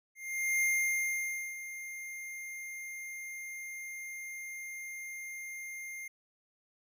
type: tone with ADSR envelope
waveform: square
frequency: 2112 Hz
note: C7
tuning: 16 cents sharp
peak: -27 dBFS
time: 0.15-6.08 s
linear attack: 470 ms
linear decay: 930 ms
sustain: -14 dB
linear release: 6 ms
effects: none